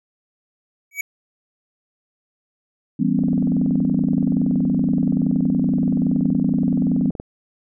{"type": "tone with exponential growth", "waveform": "square", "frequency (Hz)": 2268, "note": "C#7", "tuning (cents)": 39, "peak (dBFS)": -19, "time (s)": [0.91, 1.01], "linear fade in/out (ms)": 5, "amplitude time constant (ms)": 20}
{"type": "chord", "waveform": "sine", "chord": "C# half-diminished seventh", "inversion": "first", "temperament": "equal", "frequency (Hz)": [164.81, 196, 246.9, 277.2], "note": ["E3", "G3", "B3", "C#4"], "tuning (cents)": [0, 0, 0, 0], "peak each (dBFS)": [-23, -21, -20, -23], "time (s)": [2.99, 7.11], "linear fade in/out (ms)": 10}
{"type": "click train", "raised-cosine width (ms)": 2, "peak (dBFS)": -18, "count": 86, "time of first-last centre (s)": [3.19, 7.199], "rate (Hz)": 21.2}
{"effects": []}